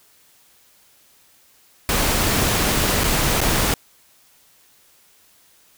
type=noise with dropouts; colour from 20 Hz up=pink; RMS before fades=-19 dBFS; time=1.89-3.74 s; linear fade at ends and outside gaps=1 ms; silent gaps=3.036-3.041 / 3.406-3.414 s; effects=white hiss -55 dBFS RMS until 5.77 s